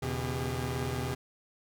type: tone cluster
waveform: sawtooth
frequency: 81.2 / 124.6 / 142.1 / 403.5 Hz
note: E2 / B2 / C#3 / G#4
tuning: -26 / +16 / +43 / -50 cents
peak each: -34 / -30 / -36 / -34 dBFS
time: 0.02-1.15 s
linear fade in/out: 10 ms
effects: none